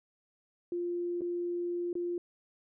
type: tone with dropouts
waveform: sine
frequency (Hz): 349.2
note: F4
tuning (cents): 0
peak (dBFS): -31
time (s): 0.72-2.18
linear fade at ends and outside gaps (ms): 2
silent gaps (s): 1.209-1.217 / 1.93-1.953
effects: none